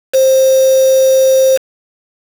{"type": "tone with quantisation", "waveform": "sine", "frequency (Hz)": 528, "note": "C5", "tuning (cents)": 16, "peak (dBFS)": -6, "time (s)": [0.13, 1.58], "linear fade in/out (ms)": 20, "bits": 3, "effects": []}